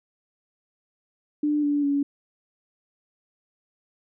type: tone with pitch steps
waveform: sine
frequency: 296.9 / 290 / 283.2 Hz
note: D4 / D4 / C#4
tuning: +19 / -22 / +37 cents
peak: -20 dBFS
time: 1.43-2.03 s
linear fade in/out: 5 ms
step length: 200 ms
effects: none